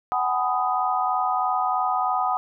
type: chord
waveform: sine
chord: G# minor seventh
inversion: third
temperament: just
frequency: 747.5 / 830.6 / 996.7 / 1245.9 Hz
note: F#5 / G#5 / B5 / D#6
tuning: +17 / 0 / +16 / +2 cents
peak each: -24 / -29 / -28 / -25 dBFS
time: 0.12-2.37 s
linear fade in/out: 0 ms
effects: none